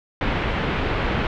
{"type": "low-pass noise", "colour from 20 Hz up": "pink", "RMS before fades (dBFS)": -23, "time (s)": [0.21, 1.27], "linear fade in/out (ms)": 2, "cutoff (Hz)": 3000, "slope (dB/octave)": 24, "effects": []}